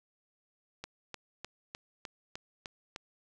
click train, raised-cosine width 0.2 ms, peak -23 dBFS, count 8, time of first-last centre 0.84-2.961 s, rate 3.3 Hz, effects none

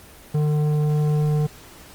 sine tone with tanh clipping, 150.3 Hz, D3, 40 cents sharp, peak -19 dBFS, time 0.34-1.47 s, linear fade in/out 10 ms, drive 11 dB, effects pink hiss -45 dBFS RMS until 1.94 s + Opus 24 kbps

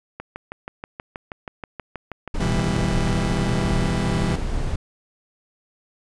click train, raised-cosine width 0.5 ms, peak -17 dBFS, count 22, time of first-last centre 0.2-3.555 s, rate 6.26 Hz
brown noise, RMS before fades -25 dBFS, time 2.34-4.76 s, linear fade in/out 5 ms
35% pulse chord, E minor, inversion second, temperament just, 123.61 / 164.81 / 197.78 Hz, B2 / E3 / G3, +2 / 0 / +16 cents, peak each -24 dBFS, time 2.4-4.36 s, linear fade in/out 5 ms
effects resampled to 22050 Hz

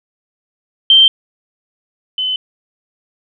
sine tone pair in turn, 3136 / 3033 Hz, G7 / F#7, 0 / +42 cents, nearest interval minor second, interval 58 cents, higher first, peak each -4 / -15 dBFS, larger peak first, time 0.9-1.08 / 2.18-2.36 s, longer neither, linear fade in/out 2 ms, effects none

